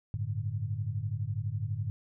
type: chord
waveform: sine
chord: G suspended second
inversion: none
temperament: equal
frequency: 98 / 110 / 146.83 Hz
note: G2 / A2 / D3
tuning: 0 / 0 / 0 cents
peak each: -35 / -33 / -39 dBFS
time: 0.14-1.9 s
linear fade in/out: 0 ms
effects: none

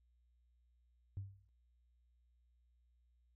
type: tone with exponential decay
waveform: sine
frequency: 97.7 Hz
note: G2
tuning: 5 cents flat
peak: -37 dBFS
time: 1.17-1.49 s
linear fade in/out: 0 ms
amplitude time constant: 68 ms
effects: tanh soft clip ceiling -36 dBFS + added 60 Hz sine -70 dBFS peak until 3.35 s

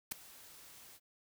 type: noise with ADSR envelope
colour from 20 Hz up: white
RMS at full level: -34 dBFS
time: 0.11-1 s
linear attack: 10 ms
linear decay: 6 ms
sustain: -22 dB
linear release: 52 ms
effects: none

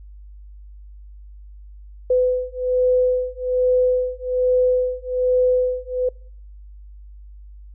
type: beating tone pair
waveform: sine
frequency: 503 / 504.2 Hz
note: B4 / B4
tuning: +32 / +36 cents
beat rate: 1.2 Hz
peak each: -19 dBFS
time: 2.1-6.09 s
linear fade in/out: 5 ms
effects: noise-tail reverb RT60 0.6 s tail -26 dB re dry + added 50 Hz sine -38 dBFS peak until 7.74 s

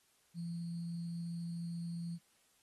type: tone with sample-and-hold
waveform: sine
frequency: 170 Hz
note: F3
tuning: 46 cents flat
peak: -38 dBFS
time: 0.34-2.19 s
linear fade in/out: 50 ms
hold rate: 4410 Hz
effects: white hiss -72 dBFS RMS until 2.62 s + AAC 32 kbps

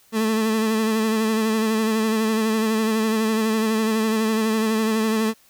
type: tone with vibrato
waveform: 30% pulse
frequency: 220 Hz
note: A3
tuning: in tune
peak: -16 dBFS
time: 0.12-5.34 s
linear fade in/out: 50 ms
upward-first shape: sine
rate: 12 Hz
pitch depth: 33 cents each way
effects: white hiss -56 dBFS RMS until 5.49 s

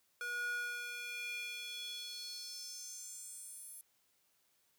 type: tone with high-pass filter sweep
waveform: square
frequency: 482.3 Hz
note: B4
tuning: 41 cents flat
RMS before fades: -44 dBFS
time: 0.21-3.81 s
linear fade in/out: 0 ms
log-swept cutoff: 1200 to 11000 Hz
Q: 4.2
effects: white hiss -75 dBFS RMS until 4.78 s + high-pass 60 Hz 12 dB/octave

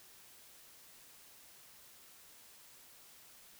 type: silence
effects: white hiss -59 dBFS RMS until 3.59 s

